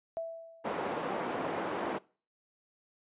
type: tone with exponential decay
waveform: sine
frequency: 660 Hz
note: E5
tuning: 2 cents sharp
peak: -31 dBFS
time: 0.17-0.96 s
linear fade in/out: 0 ms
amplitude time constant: 170 ms
type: band-pass noise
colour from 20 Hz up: white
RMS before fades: -35 dBFS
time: 0.64-1.99 s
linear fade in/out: 20 ms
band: 250 to 810 Hz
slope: 12 dB/octave
effects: noise-tail reverb RT60 0.4 s tail -23 dB re dry + resampled to 8000 Hz